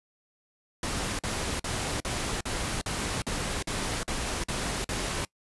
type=noise bursts; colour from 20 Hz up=pink; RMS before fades=-31 dBFS; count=11; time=0.83-5.25 s; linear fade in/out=2 ms; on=360 ms; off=46 ms; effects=noise-tail reverb RT60 0.1 s tail -24 dB re dry + resampled to 24000 Hz